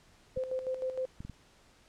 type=tone with tremolo; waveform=sine; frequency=517 Hz; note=C5; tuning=21 cents flat; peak=-30 dBFS; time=0.36-1.06 s; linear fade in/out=10 ms; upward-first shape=square; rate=6.5 Hz; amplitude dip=60%
type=clicks; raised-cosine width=5 ms; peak=-30 dBFS; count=4; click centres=0.374 / 1.205 / 1.25 / 1.297 s
effects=pink hiss -62 dBFS RMS until 1.88 s + low-pass 8000 Hz 12 dB/octave